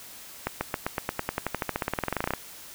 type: accelerating click train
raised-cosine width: 0.5 ms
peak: -11 dBFS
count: 27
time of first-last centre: 0.47-2.336 s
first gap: 140 ms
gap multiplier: 0.94
effects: white hiss -45 dBFS RMS until 2.74 s